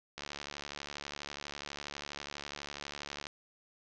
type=click train; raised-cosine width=0.2 ms; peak=-23 dBFS; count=224; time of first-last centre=0.18-3.269 s; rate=72.2 Hz; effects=resampled to 16000 Hz + 9-bit